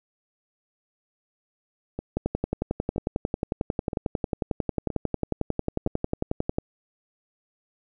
two click trains, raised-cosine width 2 ms, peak -11 / -17 dBFS, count 50 / 5, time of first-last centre 2.17-6.584 / 1.99-5.873 s, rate 11.1 / 1.03 Hz, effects none

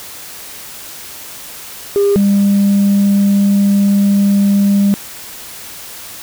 sine tone pair in turn, 402.7 / 200.1 Hz, G4 / G3, +47 / +36 cents, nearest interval octave, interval 1211 cents, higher first, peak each -7 / -6 dBFS, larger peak second, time 1.96-2.16 / 2.16-4.94 s, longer second, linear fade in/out 0 ms, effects tanh soft clip ceiling -6 dBFS + white hiss -31 dBFS RMS until 6.22 s

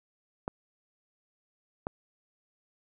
clicks, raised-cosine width 1 ms, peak -18 dBFS, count 2, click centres 0.479 / 1.869 s, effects none

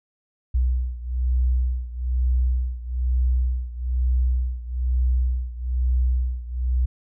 sine beating tone pair, 62 / 63.1 Hz, B1 / B1, +7 / +38 cents, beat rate 1.1 Hz, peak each -21 / -24 dBFS, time 0.54-6.86 s, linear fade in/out 10 ms, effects none

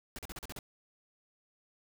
pink noise bursts, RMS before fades -43 dBFS, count 7, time 0.16-0.589 s, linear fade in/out 0 ms, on 27 ms, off 40 ms, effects none

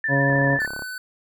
sine tone with vibrato, 1760 Hz, A6, in tune, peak -21 dBFS, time 0.04-0.66 s, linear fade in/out 2 ms, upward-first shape triangle, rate 13 Hz, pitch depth 34 cents each way
harmonic tone, 138.59 Hz, C#3, in tune, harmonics 1 / 2 / 3 / 4 / 5 / 7, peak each -21 / -24 / -31 / -24 / -29 / -30 dBFS, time 0.08-0.59 s, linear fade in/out 50 ms
click train, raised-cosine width 1 ms, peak -21 dBFS, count 19, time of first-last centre 0.3-0.822 s, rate 34.5 Hz
square tone, 1504 Hz, F#6, 28 cents sharp, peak -31 dBFS, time 0.6-0.98 s, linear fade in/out 2 ms
effects none

